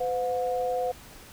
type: tone pair together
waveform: sine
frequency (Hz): 507.1 / 720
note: B4 / F#5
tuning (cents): +46 / -47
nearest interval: tritone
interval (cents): 607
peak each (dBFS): -27 / -29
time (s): 0-0.92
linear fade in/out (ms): 10
effects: pink hiss -48 dBFS RMS until 1.32 s